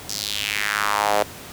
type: tone with high-pass filter sweep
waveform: sawtooth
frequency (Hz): 103.83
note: G#2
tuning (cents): 0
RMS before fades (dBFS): -23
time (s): 0.09-1.23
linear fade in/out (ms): 5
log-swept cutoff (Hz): 5600 to 570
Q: 2.8
effects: pink hiss -38 dBFS RMS until 1.52 s + high-pass 60 Hz 12 dB/octave